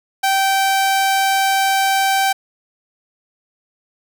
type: tone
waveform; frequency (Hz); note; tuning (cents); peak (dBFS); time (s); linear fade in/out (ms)
sawtooth; 777; G5; -16; -10; 0.23-2.33; 10
effects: none